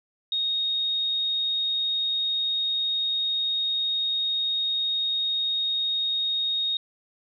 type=tone; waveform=sine; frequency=3729 Hz; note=A#7; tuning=in tune; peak=-23 dBFS; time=0.32-6.77 s; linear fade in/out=2 ms; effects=none